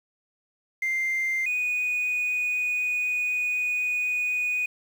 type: tone pair in turn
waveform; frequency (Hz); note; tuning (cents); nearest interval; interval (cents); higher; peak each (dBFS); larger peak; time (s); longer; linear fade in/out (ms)
sine; 2093 / 2476; C7 / D#7; 0 / -9; minor third; 291; second; -22; neither; 0.82-1.46 / 1.46-4.66; second; 5
effects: tanh soft clip ceiling -20 dBFS + 8-bit